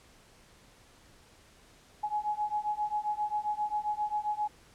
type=beating tone pair; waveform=sine; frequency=837 / 844.5 Hz; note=G#5 / G#5; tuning=+13 / +29 cents; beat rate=7.5 Hz; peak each=-33 / -32 dBFS; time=2.03-4.48 s; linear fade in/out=10 ms; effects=pink hiss -59 dBFS RMS until 4.74 s + low-pass 10000 Hz 12 dB/octave